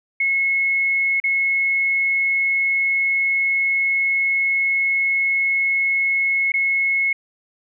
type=tone with dropouts; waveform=sine; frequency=2180 Hz; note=C#7; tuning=29 cents flat; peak=-16 dBFS; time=0.2-7.13 s; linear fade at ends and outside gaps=5 ms; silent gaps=1.201-1.239 / 6.52-6.539 s; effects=none